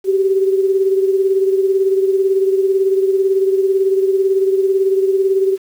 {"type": "beating tone pair", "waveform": "sine", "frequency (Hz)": [384.2, 402.2], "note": ["G4", "G4"], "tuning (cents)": [-35, 44], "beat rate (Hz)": 18, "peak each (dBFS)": [-12, -20], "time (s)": [0.04, 5.58], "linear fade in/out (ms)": 50, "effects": ["7-bit"]}